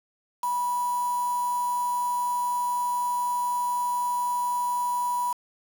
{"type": "tone with quantisation", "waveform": "sine", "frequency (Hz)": 976, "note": "B5", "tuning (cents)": -21, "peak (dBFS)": -24, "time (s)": [0.43, 5.33], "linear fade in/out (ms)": 5, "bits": 6, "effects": []}